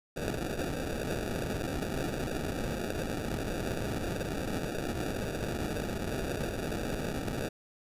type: noise with sample-and-hold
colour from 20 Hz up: blue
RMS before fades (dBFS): -34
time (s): 0.16-7.49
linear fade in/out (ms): 10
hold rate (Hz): 1050
effects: resampled to 32000 Hz